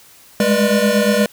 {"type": "tone cluster", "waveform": "square", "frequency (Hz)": [203.3, 211.9, 485.5, 594], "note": ["G#3", "G#3", "B4", "D5"], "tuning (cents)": [-37, 35, -30, 20], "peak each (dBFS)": -19, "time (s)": [0.4, 1.26], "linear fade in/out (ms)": 2, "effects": ["white hiss -46 dBFS RMS until 1.32 s"]}